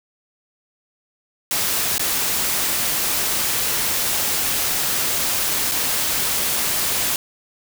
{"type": "noise with dropouts", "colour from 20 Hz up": "white", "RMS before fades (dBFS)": -21, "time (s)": [1.51, 7.16], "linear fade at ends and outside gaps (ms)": 1, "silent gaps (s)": [[1.981, 1.995], [5.714, 5.718]], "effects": []}